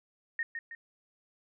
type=tone with echo; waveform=sine; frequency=1847 Hz; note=A#6; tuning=16 cents flat; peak=-29 dBFS; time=0.39-0.43 s; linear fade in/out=2 ms; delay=160 ms; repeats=2; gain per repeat=-6 dB; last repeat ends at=0.75 s; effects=none